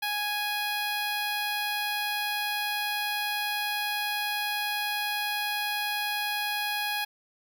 10% pulse tone with notch filter, 830 Hz, G#5, 1 cent flat, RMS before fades -30 dBFS, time 0.02-7.05 s, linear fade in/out 10 ms, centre 6400 Hz, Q 1.7, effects none

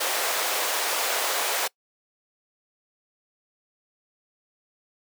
pink high-pass noise, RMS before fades -26 dBFS, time 0-1.68 s, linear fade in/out 10 ms, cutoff 490 Hz, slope 24 dB/octave, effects noise-tail reverb RT60 0.1 s tail -24 dB re dry

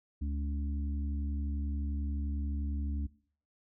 harmonic tone, 71.4 Hz, D2, 48 cents flat, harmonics 1 / 3 / 4, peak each -32 / -42 / -44 dBFS, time 0.21-3.07 s, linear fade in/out 10 ms, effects noise-tail reverb RT60 0.5 s tail -20 dB re dry

